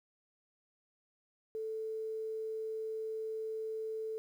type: tone with quantisation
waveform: sine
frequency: 440 Hz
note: A4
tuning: in tune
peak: -36 dBFS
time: 1.55-4.18 s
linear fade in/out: 0 ms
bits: 11
effects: none